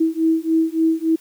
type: beating tone pair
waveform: sine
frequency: 321.9 / 325.4 Hz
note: E4 / E4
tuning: -41 / -22 cents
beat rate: 3.5 Hz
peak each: -18 dBFS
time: 0-1.16 s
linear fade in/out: 10 ms
effects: white hiss -51 dBFS RMS until 1.2 s + high-pass 150 Hz 12 dB/octave